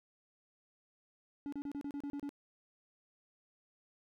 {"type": "tone bursts", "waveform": "triangle", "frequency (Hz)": 285, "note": "C#4", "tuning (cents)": 48, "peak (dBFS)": -36, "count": 9, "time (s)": [1.46, 2.292], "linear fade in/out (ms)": 0, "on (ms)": 64, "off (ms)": 32, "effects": []}